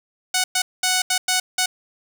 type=tone bursts at uneven times; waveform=5% pulse; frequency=740 Hz; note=F#5; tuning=in tune; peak=-6 dBFS; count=6; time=0.34-0.44 / 0.55-0.62 / 0.83-1.02 / 1.1-1.18 / 1.28-1.4 / 1.58-1.66 s; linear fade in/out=5 ms; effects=none